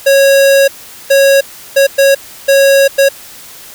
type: tone bursts at uneven times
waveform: square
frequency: 550 Hz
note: C#5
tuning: 14 cents flat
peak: -5 dBFS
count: 6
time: 0.06-0.68 / 1.1-1.41 / 1.76-1.87 / 1.98-2.15 / 2.48-2.88 / 2.98-3.09 s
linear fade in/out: 10 ms
effects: white hiss -33 dBFS RMS until 3.74 s